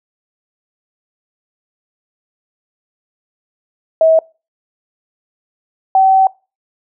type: tone pair in turn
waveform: sine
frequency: 644 / 765.8 Hz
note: E5 / G5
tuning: -41 / -41 cents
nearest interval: minor third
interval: 300 cents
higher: second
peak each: -6 dBFS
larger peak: neither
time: 4.01-4.19 / 5.95-6.27 s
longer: second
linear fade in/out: 2 ms
effects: noise-tail reverb RT60 0.3 s tail -24 dB re dry